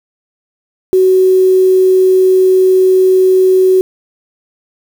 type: tone with quantisation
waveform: sine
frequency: 374.3 Hz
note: F#4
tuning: 20 cents sharp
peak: -5 dBFS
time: 0.93-3.81 s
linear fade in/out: 0 ms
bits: 5
effects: none